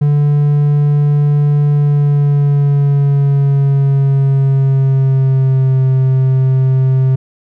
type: tone with pitch glide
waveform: triangle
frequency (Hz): 145.9 to 131.49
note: D3 to C3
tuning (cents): -11 to +9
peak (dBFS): -6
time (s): 0.01-7.16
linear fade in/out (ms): 10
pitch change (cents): -180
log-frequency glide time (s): 1.71-5.83
effects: none